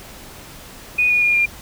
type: tone with pitch steps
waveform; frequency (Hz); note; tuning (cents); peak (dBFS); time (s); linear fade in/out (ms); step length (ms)
sine; 2474 / 2448 / 2423 / 2398; D#7 / D#7 / D#7 / D7; -10 / -29 / -47 / +36; -13; 0.98-1.46; 10; 120
effects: pink hiss -39 dBFS RMS until 1.61 s